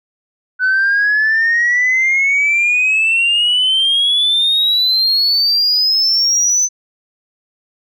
sine exponential sweep, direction up, 1494 to 6130 Hz, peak -9 dBFS, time 0.59-6.69 s, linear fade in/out 50 ms, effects tanh soft clip ceiling -8 dBFS

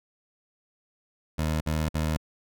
20% pulse tone bursts, 78.1 Hz, D#2, 7 cents sharp, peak -20 dBFS, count 3, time 1.38-2.172 s, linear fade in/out 10 ms, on 230 ms, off 51 ms, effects none

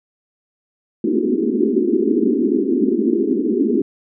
white band-pass noise, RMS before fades -17 dBFS, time 1.04-3.82 s, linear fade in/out 5 ms, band 210 to 410 Hz, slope 96 dB/octave, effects none

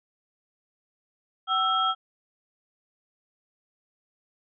sine tone cluster, 760 / 1325 / 3252 Hz, F#5 / E6 / G#7, +46 / +9 / -37 cents, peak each -29 / -23 / -28 dBFS, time 1.47-1.95 s, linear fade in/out 50 ms, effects none

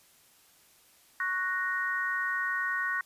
sine chord, F# major, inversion second, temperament equal, 1108.7 / 1480 / 1864.7 Hz, C#6 / F#6 / A#6, 0 / 0 / 0 cents, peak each -35 / -32 / -31 dBFS, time 1.2-3.01 s, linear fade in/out 2 ms, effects white hiss -61 dBFS RMS until 3.05 s + resampled to 32000 Hz

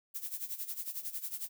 violet noise with tremolo, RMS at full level -37 dBFS, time 0.14-1.49 s, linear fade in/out 20 ms, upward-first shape sine, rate 11 Hz, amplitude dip 80%, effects none

